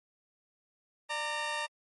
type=tone pair together; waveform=15% pulse; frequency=593 / 920.3 Hz; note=D5 / A#5; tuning=+17 / -22 cents; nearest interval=minor sixth; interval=761 cents; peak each=-31 / -27 dBFS; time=1.09-1.67 s; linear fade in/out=20 ms; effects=low-pass 8000 Hz 12 dB/octave + MP3 48 kbps